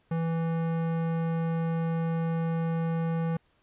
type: tone with tanh clipping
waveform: sine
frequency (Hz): 164.81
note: E3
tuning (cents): 0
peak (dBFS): -28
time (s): 0.11-3.37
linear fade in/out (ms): 5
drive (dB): 18
effects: pink hiss -68 dBFS RMS until 3.62 s + resampled to 8000 Hz